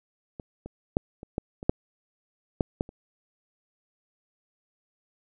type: clicks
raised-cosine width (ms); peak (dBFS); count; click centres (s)
2; -24 / -25 / -9 / -27 / -14 / -24 / -6 / -9 / -12 / -30; 10; 0.398 / 0.66 / 0.969 / 1.231 / 1.381 / 1.629 / 1.695 / 2.608 / 2.809 / 2.891
effects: none